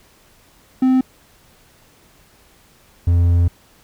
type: tone pair in turn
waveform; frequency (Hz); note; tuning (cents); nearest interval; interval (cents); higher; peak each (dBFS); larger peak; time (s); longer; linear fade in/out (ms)
triangle; 258.9 / 86.4; C4 / F2; -18 / -18; octave + perfect fifth; 1900; first; -9; neither; 0.82-1.01 / 3.07-3.48; second; 5
effects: pink hiss -52 dBFS RMS until 3.83 s